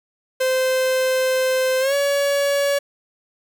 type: tone with pitch glide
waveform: 45% pulse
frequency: 518 to 564.9 Hz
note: C5 to C#5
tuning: -17 to +33 cents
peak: -17 dBFS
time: 0.4-2.79 s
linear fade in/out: 10 ms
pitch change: +150 cents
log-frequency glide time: 1.8-1.94 s
effects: 8-bit